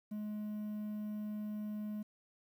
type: tone with quantisation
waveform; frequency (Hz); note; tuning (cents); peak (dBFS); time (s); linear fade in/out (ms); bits
triangle; 211; G#3; +28; -36; 0.11-2.03; 10; 11
effects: none